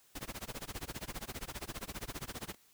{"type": "noise with tremolo", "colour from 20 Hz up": "pink", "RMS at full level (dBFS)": -40, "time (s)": [0.15, 2.55], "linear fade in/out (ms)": 5, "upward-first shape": "sine", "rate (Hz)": 15, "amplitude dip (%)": 100, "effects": ["white hiss -66 dBFS RMS until 2.73 s"]}